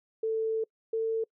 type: tone pair in turn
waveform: sine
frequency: 443.9 / 448 Hz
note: A4 / A4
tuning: +15 / +31 cents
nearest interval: unison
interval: 16 cents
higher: second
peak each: -26 dBFS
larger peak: neither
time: 0.23-0.64 / 0.93-1.24 s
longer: first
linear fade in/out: 5 ms
effects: noise-tail reverb RT60 0.1 s tail -26 dB re dry